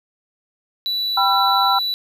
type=tone; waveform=triangle; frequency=3951 Hz; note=B7; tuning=in tune; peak=-18 dBFS; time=0.86-1.94 s; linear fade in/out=0 ms
type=chord; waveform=sine; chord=E minor; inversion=first; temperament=equal with one note detuned; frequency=784 / 987.8 / 1353.2 Hz; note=G5 / B5 / E6; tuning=0 / 0 / +45 cents; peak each=-19 / -19 / -19 dBFS; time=1.17-1.79 s; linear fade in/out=5 ms
effects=none